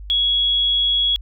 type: tone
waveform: sine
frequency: 3340 Hz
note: G#7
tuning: 9 cents sharp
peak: -15 dBFS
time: 0.1-1.16 s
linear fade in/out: 0 ms
effects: added 50 Hz sine -32 dBFS peak until 1.21 s